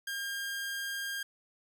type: tone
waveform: sawtooth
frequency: 1609 Hz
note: G6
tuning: 45 cents sharp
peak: -31 dBFS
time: 0.07-1.23 s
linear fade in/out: 5 ms
effects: none